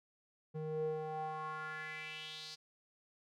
square tone with band-pass filter sweep, 155.56 Hz, D#3, in tune, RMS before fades -42 dBFS, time 0.54-2.56 s, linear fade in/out 20 ms, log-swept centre 310 to 4800 Hz, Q 4.1, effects none

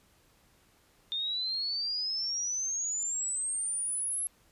sine exponential sweep, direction up, 3615 to 11175 Hz, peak -30 dBFS, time 1.12-4.27 s, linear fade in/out 0 ms, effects pink hiss -65 dBFS RMS until 4.51 s + resampled to 32000 Hz

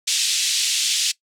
pink band-pass noise, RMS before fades -21 dBFS, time 0.07-1.12 s, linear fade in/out 10 ms, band 3000 to 8500 Hz, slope 24 dB/octave, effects noise-tail reverb RT60 0.1 s tail -20 dB re dry

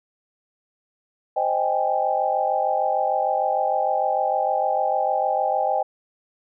sine chord, Ab major seventh, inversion first, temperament equal, 523.3 / 622.3 / 784 / 830.6 Hz, C5 / Eb5 / G5 / Ab5, 0 / 0 / 0 / 0 cents, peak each -27 / -25 / -22 / -27 dBFS, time 1.36-5.83 s, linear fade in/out 10 ms, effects none

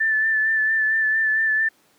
sine tone with vibrato, 1760 Hz, A6, in tune, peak -17 dBFS, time 0-1.69 s, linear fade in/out 10 ms, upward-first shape sine, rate 4.4 Hz, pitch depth 25 cents each way, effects pink hiss -59 dBFS RMS until 1.98 s + high-pass 200 Hz 12 dB/octave

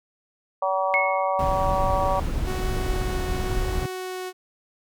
harmonic tone, 190 Hz, F#3, 46 cents sharp, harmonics 3 / 4 / 5 / 6, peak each -25 / -26 / -27 / -28 dBFS, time 0.62-2.2 s, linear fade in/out 5 ms
sine tone with exponential decay, 2186 Hz, C#7, 25 cents flat, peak -17 dBFS, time 0.94-1.5 s, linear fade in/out 0 ms, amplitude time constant 120 ms
brown noise, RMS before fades -26 dBFS, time 1.39-3.86 s, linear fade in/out 2 ms
sawtooth tone with vibrato, 370 Hz, F#4, in tune, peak -26 dBFS, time 2.44-4.33 s, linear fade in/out 50 ms, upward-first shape triangle, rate 0.92 Hz, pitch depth 8 cents each way
effects none

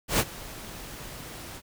pink noise with ADSR envelope, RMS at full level -21 dBFS, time 0.08-1.62 s, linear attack 110 ms, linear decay 48 ms, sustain -20 dB, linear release 55 ms, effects none

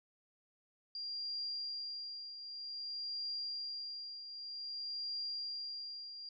sine tone with tremolo, 4777 Hz, D8, 29 cents sharp, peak -37 dBFS, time 0.95-6.29 s, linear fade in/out 2 ms, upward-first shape triangle, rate 0.53 Hz, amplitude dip 65%, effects none

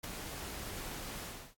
pink noise with ADSR envelope, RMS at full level -37 dBFS, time 0.03-1.55 s, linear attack 14 ms, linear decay 3 ms, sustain -6 dB, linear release 300 ms, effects AAC 64 kbps

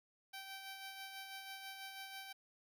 10% pulse tone with tremolo, 776 Hz, G5, 18 cents flat, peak -38 dBFS, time 0.33-2.33 s, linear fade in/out 10 ms, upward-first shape sine, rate 6.1 Hz, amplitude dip 40%, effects none

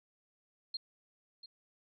sine tone with echo, 4215 Hz, C8, 12 cents sharp, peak -35 dBFS, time 0.74-0.77 s, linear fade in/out 5 ms, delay 690 ms, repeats 1, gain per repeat -13 dB, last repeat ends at 1.46 s, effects none

